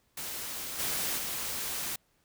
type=noise with level steps; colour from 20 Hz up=white; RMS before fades=-38 / -32 / -35 dBFS; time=0.17-1.96 s; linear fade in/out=5 ms; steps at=0.78 / 1.17 s; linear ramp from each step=20 ms; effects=pink hiss -71 dBFS RMS until 2.24 s